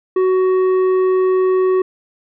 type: tone with tanh clipping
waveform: sine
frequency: 373 Hz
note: F#4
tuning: 14 cents sharp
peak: -13 dBFS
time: 0.16-1.82 s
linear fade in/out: 5 ms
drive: 8 dB
effects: none